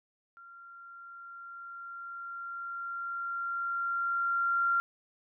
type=tone with level ramp; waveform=sine; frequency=1381 Hz; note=F6; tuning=20 cents flat; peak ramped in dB=-49 to -24 dBFS; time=0.37-4.8 s; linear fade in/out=0 ms; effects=none